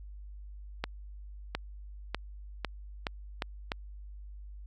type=accelerating click train; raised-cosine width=0.3 ms; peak=-15 dBFS; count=7; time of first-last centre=0.84-3.719 s; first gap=710 ms; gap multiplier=0.84; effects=added 50 Hz sine -43 dBFS peak until 4.66 s